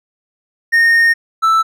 triangle tone pair in turn, 1843 / 1321.2 Hz, A#6 / E6, -20 / +4 cents, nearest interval tritone, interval 576 cents, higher first, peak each -6 / -7 dBFS, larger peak first, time 0.72-1.14 / 1.42-1.63 s, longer first, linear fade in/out 20 ms, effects none

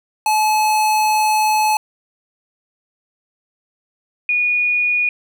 square / sine tone pair in turn, 859 / 2453 Hz, A5 / D#7, -42 / -25 cents, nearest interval octave + tritone, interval 1817 cents, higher second, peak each -14 dBFS, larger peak neither, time 0.26-1.77 / 4.29-5.09 s, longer first, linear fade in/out 2 ms, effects none

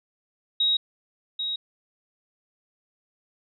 sine tone with echo, 3800 Hz, A#7, 33 cents sharp, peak -19 dBFS, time 0.6-0.77 s, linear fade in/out 5 ms, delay 790 ms, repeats 1, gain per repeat -7 dB, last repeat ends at 1.56 s, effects none

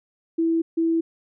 sine tone pair in turn, 329.2 / 329.2 Hz, E4 / E4, -2 / -2 cents, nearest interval unison, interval 0 cents, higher neither, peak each -18 dBFS, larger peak neither, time 0.38-0.62 / 0.77-1.01 s, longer neither, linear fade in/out 10 ms, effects none

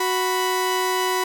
sawtooth tone pair together, 370 / 987.8 Hz, F#4 / B5, 0 / 0 cents, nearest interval octave + perfect fourth, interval 1700 cents, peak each -19 dBFS, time 0-1.24 s, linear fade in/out 5 ms, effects none

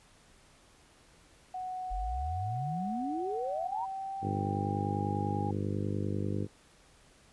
sine tone with pitch glide, 740 to 816.4 Hz, F#5 to G#5, 0 to -30 cents, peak -35 dBFS, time 1.54-5.51 s, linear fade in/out 5 ms, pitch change +170 cents, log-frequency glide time 3.05-5.13 s
sine exponential sweep, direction up, 42.25 to 993 Hz, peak -33 dBFS, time 1.9-3.86 s, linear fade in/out 20 ms
harmonic tone, 50.1 Hz, G1, 38 cents sharp, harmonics 2 / 3 / 4 / 5 / 6 / 7 / 8 / 9 / 10, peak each -34 / -40 / -37 / -44 / -39 / -42 / -42 / -46 / -46 dBFS, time 4.21-6.48 s, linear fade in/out 50 ms
effects pink hiss -61 dBFS RMS until 7.32 s + resampled to 24000 Hz

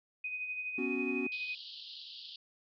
sine tone with tremolo, 2500 Hz, D#7, 8 cents sharp, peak -34 dBFS, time 0.24-1.55 s, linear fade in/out 5 ms, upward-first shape sine, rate 12 Hz, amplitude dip 45%
triangle chord, B suspended second, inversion none, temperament just, 246.9 / 277.8 / 370.4 Hz, B3 / C#4 / F#4, 0 / +4 / +2 cents, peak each -35 dBFS, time 0.78-1.27 s, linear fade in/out 5 ms
white band-pass noise, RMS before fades -48 dBFS, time 1.32-2.36 s, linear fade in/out 2 ms, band 2900 to 4800 Hz, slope 96 dB/octave
effects none

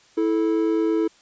triangle tone pair together, 327.1 / 436.6 Hz, E4 / A4, -13 / -13 cents, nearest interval perfect fourth, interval 500 cents, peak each -18 / -21 dBFS, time 0.17-1.08 s, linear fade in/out 10 ms, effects white hiss -55 dBFS RMS until 1.21 s + resampled to 16000 Hz

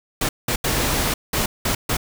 pink noise bursts at uneven times, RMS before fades -21 dBFS, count 6, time 0.21-0.29 / 0.48-0.56 / 0.64-1.14 / 1.33-1.46 / 1.65-1.75 / 1.89-1.97 s, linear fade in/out 5 ms, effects none

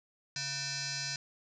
sine tone with frequency modulation, 139.4 Hz, C#3, 10 cents sharp, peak -34 dBFS, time 0.36-1.16 s, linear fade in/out 2 ms, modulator 828 Hz, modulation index 7.3, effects none

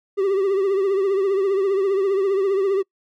triangle tone with vibrato, 390 Hz, G4, 9 cents flat, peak -15 dBFS, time 0.17-2.83 s, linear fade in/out 20 ms, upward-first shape triangle, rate 15 Hz, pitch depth 80 cents each way, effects noise-tail reverb RT60 0.1 s tail -26 dB re dry

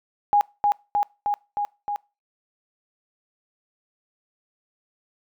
sine tone with echo, 822 Hz, G#5, 18 cents flat, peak -14 dBFS, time 0.33-0.41 s, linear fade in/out 0 ms, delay 310 ms, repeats 5, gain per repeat -2 dB, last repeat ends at 1.96 s, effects noise-tail reverb RT60 0.3 s tail -25 dB re dry

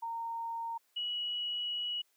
sine tone pair in turn, 921 / 2924 Hz, A#5 / F#7, -21 / -21 cents, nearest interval octave + minor sixth, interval 2000 cents, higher second, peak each -35 / -33 dBFS, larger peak second, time 0.02-0.78 / 0.96-2.02 s, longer second, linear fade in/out 10 ms, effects white hiss -73 dBFS RMS until 2.16 s + high-pass 300 Hz 12 dB/octave

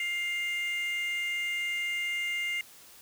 triangle tone pair together, 2108 / 2814 Hz, C7 / F7, +12 / +12 cents, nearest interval perfect fourth, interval 500 cents, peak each -27 / -33 dBFS, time 0-2.61 s, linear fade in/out 2 ms, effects tanh soft clip ceiling -25 dBFS + white hiss -53 dBFS RMS until 3.01 s

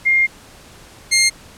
sine / 15% pulse tone pair in turn, 2120 / 2120 Hz, C7 / C7, +22 / +22 cents, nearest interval unison, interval 0 cents, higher neither, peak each -11 / -5 dBFS, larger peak second, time 0.05-0.27 / 1.11-1.3 s, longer first, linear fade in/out 20 ms, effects pink hiss -43 dBFS RMS until 1.57 s + low-pass 11000 Hz 12 dB/octave

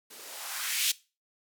violet noise with band-pass filter sweep, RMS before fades -33 dBFS, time 0.1-0.92 s, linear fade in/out 10 ms, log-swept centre 250 to 3500 Hz, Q 1.7, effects noise-tail reverb RT60 0.3 s tail -20 dB re dry

